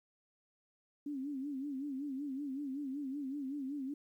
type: tone with vibrato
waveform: sine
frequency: 277.1 Hz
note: C#4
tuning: 1 cent flat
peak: -37 dBFS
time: 1.06-3.94 s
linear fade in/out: 5 ms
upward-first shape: sine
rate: 5.3 Hz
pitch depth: 110 cents each way
effects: 12-bit